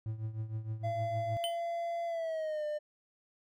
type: tone with tremolo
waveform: triangle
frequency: 110 Hz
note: A2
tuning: in tune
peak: -30 dBFS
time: 0.06-1.37 s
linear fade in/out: 0 ms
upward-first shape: triangle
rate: 6.5 Hz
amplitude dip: 80%
type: tone with pitch glide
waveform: triangle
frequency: 681 to 599.7 Hz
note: F5 to D5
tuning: -44 to +36 cents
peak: -31 dBFS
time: 0.83-2.79 s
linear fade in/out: 20 ms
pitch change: -220 cents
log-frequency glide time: 2.06-2.65 s
type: tone with exponential decay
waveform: square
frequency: 3045 Hz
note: F#7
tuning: 49 cents sharp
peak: -31 dBFS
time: 1.44-1.6 s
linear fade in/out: 0 ms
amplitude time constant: 33 ms
effects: none